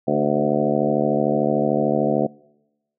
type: harmonic tone with a mistuned harmonic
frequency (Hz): 73.42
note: D2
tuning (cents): 0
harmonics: 2 / 3 / 4 / 5 / 6 / 7 / 8 / 9 / 10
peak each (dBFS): -28 / -24 / -25 / -26 / -28 / -24 / -28 / -24 / -28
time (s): 0.07-2.27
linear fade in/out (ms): 10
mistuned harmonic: 5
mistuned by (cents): +20
effects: noise-tail reverb RT60 1.0 s tail -26 dB re dry